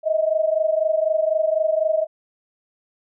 sine tone pair together, 625 / 649 Hz, D#5 / E5, +8 / -27 cents, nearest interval minor second, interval 65 cents, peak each -19 / -21 dBFS, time 0.03-2.07 s, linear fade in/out 50 ms, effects none

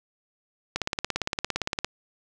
click train, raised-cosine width 0.2 ms, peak -9 dBFS, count 20, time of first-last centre 0.76-1.846 s, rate 17.5 Hz, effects none

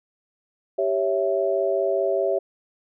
sine chord, C# diminished, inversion second, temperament equal, 392 / 554.4 / 659.3 Hz, G4 / C#5 / E5, 0 / 0 / 0 cents, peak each -24 dBFS, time 0.78-2.39 s, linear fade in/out 10 ms, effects none

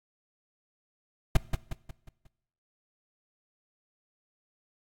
brown noise with echo, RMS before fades -17 dBFS, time 1.35-1.37 s, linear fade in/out 5 ms, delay 180 ms, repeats 5, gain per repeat -7 dB, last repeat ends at 2.27 s, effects noise-tail reverb RT60 0.8 s tail -20 dB re dry + AAC 64 kbps

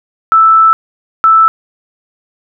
sine tone bursts at uneven times, 1318.5 Hz, E6, in tune, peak -3 dBFS, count 2, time 0.32-0.73 / 1.24-1.48 s, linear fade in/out 0 ms, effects none

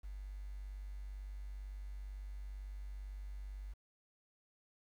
triangle tone, 48.94 Hz, G1, 2 cents flat, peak -39 dBFS, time 0.03-3.74 s, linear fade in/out 20 ms, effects tanh soft clip ceiling -41 dBFS + 11-bit

